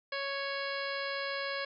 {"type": "harmonic tone with a mistuned harmonic", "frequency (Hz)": 554.4, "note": "C#5", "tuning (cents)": 0, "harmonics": [1, 2, 3, 4, 5, 6, 7, 8, 9], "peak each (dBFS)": [-38, -41, -39, -42, -46, -47, -45, -49, -47], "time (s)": [0.12, 1.65], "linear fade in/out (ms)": 5, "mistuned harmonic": 7, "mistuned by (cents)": 80, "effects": []}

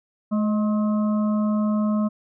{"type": "harmonic tone with a mistuned harmonic", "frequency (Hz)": 213.1, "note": "G#3", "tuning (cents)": 45, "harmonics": [1, 3, 5, 6], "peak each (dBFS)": [-19, -31, -35, -38], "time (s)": [0.31, 2.09], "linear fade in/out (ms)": 20, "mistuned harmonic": 3, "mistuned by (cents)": -40, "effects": []}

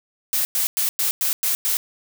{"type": "noise bursts", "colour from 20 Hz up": "blue", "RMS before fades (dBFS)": -21, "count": 7, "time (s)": [0.33, 1.77], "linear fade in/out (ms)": 0, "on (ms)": 120, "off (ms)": 100, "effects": []}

